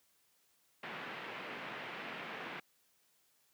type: band-pass noise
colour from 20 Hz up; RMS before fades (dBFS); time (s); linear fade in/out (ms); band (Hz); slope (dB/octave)
white; -45; 0.83-2.6; 5; 140 to 2600; 24
effects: white hiss -73 dBFS RMS until 3.53 s + high-pass 80 Hz 12 dB/octave